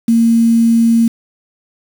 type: tone with quantisation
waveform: sine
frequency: 230 Hz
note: A#3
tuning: 23 cents flat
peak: -7 dBFS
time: 0.08-1.08 s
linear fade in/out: 5 ms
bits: 5
effects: none